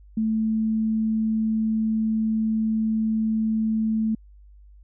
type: tone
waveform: sine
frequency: 220 Hz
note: A3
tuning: in tune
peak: -20 dBFS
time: 0.17-4.15 s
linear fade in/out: 5 ms
effects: added 50 Hz sine -46 dBFS peak until 4.83 s